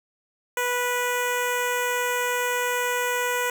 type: tone with notch filter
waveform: 10% pulse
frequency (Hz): 491.2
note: B4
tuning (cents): -9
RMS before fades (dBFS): -25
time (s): 0.57-3.5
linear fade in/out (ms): 2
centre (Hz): 4000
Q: 1.3
effects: none